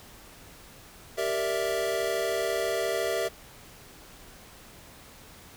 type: chord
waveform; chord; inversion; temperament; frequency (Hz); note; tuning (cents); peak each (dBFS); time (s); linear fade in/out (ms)
square; E half-diminished seventh; first; equal; 392 / 466.2 / 587.3 / 659.3; G4 / Bb4 / D5 / E5; 0 / 0 / 0 / 0; -33 / -33 / -35 / -31; 1.17-3.29; 20
effects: pink hiss -50 dBFS RMS until 5.56 s